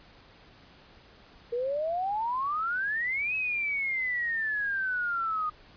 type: exponential two-way sweep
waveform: sine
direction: up then down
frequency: 466.2 to 2580 to 1226 Hz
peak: -27 dBFS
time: 1.52-5.5 s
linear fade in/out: 10 ms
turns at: 3.35 s
effects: pink hiss -55 dBFS RMS until 5.76 s + resampled to 11025 Hz